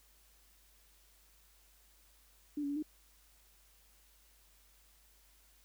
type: tone with pitch steps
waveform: sine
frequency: 294.1 / 283.2 / 286.6 / 305.4 Hz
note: D4 / C#4 / D4 / D#4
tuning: +3 / +37 / -42 / -32 cents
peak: -34 dBFS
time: 2.57-2.826 s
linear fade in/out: 5 ms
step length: 64 ms
effects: added 50 Hz sine -67 dBFS peak until 5.64 s + white hiss -67 dBFS RMS until 5.64 s